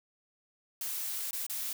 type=noise with dropouts; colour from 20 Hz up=blue; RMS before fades=-36 dBFS; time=0.81-1.73 s; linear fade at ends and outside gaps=2 ms; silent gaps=1.309-1.33 / 1.466-1.497 s; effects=none